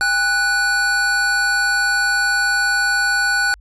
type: tone pair together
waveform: square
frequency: 804.6 / 1480 Hz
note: G5 / F#6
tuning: +45 / 0 cents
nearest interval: major seventh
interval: 1055 cents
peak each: -26 / -16 dBFS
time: 0.01-3.54 s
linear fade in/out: 0 ms
effects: added 50 Hz sine -42 dBFS peak until 3.6 s + resampled to 22050 Hz